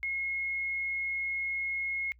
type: tone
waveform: sine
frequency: 2163 Hz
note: C#7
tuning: 43 cents flat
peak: -30 dBFS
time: 0.03-2.12 s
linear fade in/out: 0 ms
effects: noise-tail reverb RT60 0.1 s tail -25 dB re dry + added 60 Hz sine -56 dBFS peak until 2.19 s